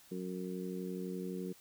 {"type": "harmonic tone", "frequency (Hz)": 91.8, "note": "F#2", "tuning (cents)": -13, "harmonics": [2, 3, 4, 5], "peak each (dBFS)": [-40, -46, -43, -46], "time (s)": [0.11, 1.53], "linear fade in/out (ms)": 10, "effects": ["white hiss -61 dBFS RMS until 1.6 s"]}